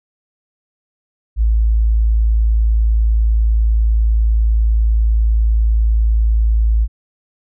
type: tone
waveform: sine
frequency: 55 Hz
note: A1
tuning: in tune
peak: -10 dBFS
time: 1.36-6.88 s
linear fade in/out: 50 ms
effects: none